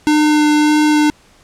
square tone with vibrato, 301.3 Hz, D4, 44 cents sharp, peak -10 dBFS, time 0.07-1.1 s, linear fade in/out 0 ms, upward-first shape sine, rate 1.7 Hz, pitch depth 9 cents each way, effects pink hiss -49 dBFS RMS until 1.43 s + low-pass 9000 Hz 12 dB/octave

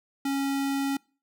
square tone, 275.7 Hz, C#4, 9 cents flat, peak -26 dBFS, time 0.25-0.97 s, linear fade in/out 5 ms, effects noise-tail reverb RT60 0.4 s tail -26 dB re dry

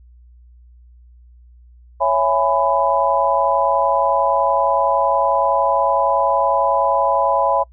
sine chord, C# minor seventh, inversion none, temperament just, 554.4 / 665.2 / 831.5 / 997.9 Hz, C#5 / E5 / G#5 / B5, 0 / +16 / +2 / +18 cents, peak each -19 / -20 / -20 / -18 dBFS, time 2-7.64 s, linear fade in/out 20 ms, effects noise-tail reverb RT60 0.1 s tail -26 dB re dry + added 60 Hz sine -43 dBFS peak until 7.72 s

